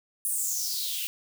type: noise with high-pass filter sweep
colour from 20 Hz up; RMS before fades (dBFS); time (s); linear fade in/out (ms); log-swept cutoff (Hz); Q
blue; -30; 0.25-1.07; 0; 10000 to 2700; 5.1
effects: none